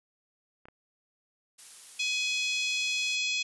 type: clicks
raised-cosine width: 0.5 ms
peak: -34 dBFS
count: 2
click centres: 0.655 / 0.685 s
type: noise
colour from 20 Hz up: blue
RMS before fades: -46 dBFS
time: 1.58-3.16 s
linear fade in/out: 10 ms
type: harmonic tone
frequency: 842 Hz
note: G#5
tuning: 24 cents sharp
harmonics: 3 / 4 / 5 / 6 / 7 / 8 / 9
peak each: -30 / -33 / -37 / -40 / -40 / -44 / -43 dBFS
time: 1.99-3.43 s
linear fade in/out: 10 ms
effects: resampled to 24000 Hz